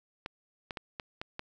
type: clicks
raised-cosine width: 0.3 ms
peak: -21 dBFS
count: 6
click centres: 0.261 / 0.708 / 0.772 / 0.998 / 1.215 / 1.394 s
effects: none